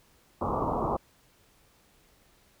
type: low-pass noise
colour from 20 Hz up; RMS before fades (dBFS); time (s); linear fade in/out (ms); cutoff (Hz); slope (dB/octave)
white; -29; 0.41-0.97; 10; 1200; 96
effects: pink hiss -63 dBFS RMS until 2.6 s